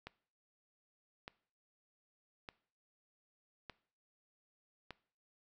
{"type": "click train", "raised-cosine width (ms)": 0.3, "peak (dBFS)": -29, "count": 5, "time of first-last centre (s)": [0.07, 4.907], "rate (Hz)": 0.827, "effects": ["noise-tail reverb RT60 0.5 s tail -20 dB re dry"]}